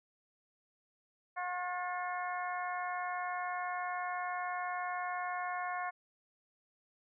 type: harmonic tone with a mistuned harmonic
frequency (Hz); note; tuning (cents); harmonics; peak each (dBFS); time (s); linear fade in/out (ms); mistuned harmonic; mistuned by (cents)
360; F#4; -47; 2 / 3 / 4 / 5 / 6; -38 / -40 / -44 / -44 / -47; 1.36-5.91; 20; 5; -33
effects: none